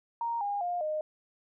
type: tone with pitch steps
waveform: sine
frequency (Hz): 932.3 / 811.6 / 706.6 / 615.1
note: A#5 / G#5 / F5 / D#5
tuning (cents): 0 / -40 / +20 / -20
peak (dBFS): -29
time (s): 0.21-1.01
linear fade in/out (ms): 2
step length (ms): 200
effects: none